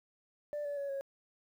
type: tone with pitch steps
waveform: sine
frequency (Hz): 589 / 575.5 / 562.4 / 549.6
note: D5 / D5 / C#5 / C#5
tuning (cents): +5 / -35 / +25 / -15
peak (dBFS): -33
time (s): 0.53-1.01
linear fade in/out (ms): 0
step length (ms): 120
effects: tanh soft clip ceiling -33 dBFS + 11-bit